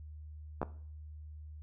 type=clicks; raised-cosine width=1 ms; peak=-19 dBFS; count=2; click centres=0.616 / 0.63 s; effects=noise-tail reverb RT60 0.5 s tail -17 dB re dry + added 76 Hz sine -45 dBFS peak until 1.62 s